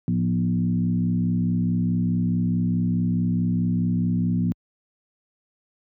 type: tone with frequency modulation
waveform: sine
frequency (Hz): 174.61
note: F3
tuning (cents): 0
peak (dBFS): -19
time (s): 0.08-4.52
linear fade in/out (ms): 0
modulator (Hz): 64.7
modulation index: 1.1
effects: high-pass 60 Hz 12 dB/octave